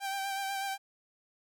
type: tone with vibrato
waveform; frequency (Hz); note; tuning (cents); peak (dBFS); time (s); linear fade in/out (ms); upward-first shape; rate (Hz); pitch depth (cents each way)
sawtooth; 784; G5; 0; -29; 0-0.78; 50; sine; 8.1; 25
effects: none